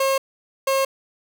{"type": "tone pair in turn", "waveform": "30% pulse", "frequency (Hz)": [539, 539], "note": ["C#5", "C#5"], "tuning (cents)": [-49, -49], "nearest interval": "unison", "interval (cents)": 0, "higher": "neither", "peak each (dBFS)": -15, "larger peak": "neither", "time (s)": [[0, 0.18], [0.67, 0.85]], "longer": "neither", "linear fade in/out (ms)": 5, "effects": []}